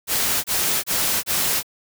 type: noise bursts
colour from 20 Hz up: white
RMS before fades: -21 dBFS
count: 4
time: 0.07-1.631 s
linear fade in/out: 50 ms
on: 370 ms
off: 27 ms
effects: none